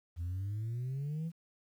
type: exponential sweep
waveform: sine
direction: up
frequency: 82.41 to 170 Hz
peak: -32 dBFS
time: 0.16-1.32 s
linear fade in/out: 50 ms
effects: tanh soft clip ceiling -33 dBFS + 11-bit